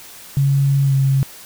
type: tone with pitch glide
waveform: sine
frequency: 138.59 to 135.42 Hz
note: C#3 to C#3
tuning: 0 to -40 cents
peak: -12 dBFS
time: 0.37-1.23 s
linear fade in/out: 0 ms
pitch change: -40 cents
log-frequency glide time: 0.85-0.93 s
effects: white hiss -39 dBFS RMS until 1.45 s